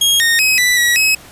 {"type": "tone with pitch steps", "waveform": "sawtooth", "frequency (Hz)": [3269, 1847, 2543, 1977, 1923, 2560], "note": ["G#7", "A#6", "D#7", "B6", "B6", "D#7"], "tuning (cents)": [-28, -16, 37, 1, -47, 49], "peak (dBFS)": -7, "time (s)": [0.01, 1.15], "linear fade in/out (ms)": 5, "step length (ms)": 190, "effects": ["pink hiss -39 dBFS RMS until 1.31 s", "resampled to 32000 Hz"]}